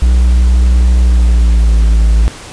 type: tone with pitch glide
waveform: triangle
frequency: 61.1 to 55.07 Hz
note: B1 to A1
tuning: -18 to +2 cents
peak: -3 dBFS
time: 0.02-2.28 s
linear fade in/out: 0 ms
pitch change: -180 cents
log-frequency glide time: 0.96-1.83 s
effects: pink hiss -30 dBFS RMS until 2.52 s + resampled to 22050 Hz